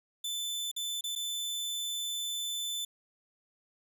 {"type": "tone with dropouts", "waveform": "sawtooth", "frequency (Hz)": 3520, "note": "A7", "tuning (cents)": 0, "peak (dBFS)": -30, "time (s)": [0.24, 2.85], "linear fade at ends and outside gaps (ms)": 5, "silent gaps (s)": [[0.715, 0.763], [1.01, 1.039], [1.153, 1.159]], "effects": []}